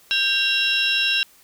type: tone cluster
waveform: sine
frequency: 1579 / 2757 / 3260 / 3903 / 5330 Hz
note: G6 / F7 / G#7 / B7 / E8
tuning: +12 / -23 / -33 / -21 / +18 cents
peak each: -26 / -20 / -27 / -22 / -27 dBFS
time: 0.11-1.23 s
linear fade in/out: 0 ms
effects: tanh soft clip ceiling -10 dBFS + white hiss -53 dBFS RMS until 1.43 s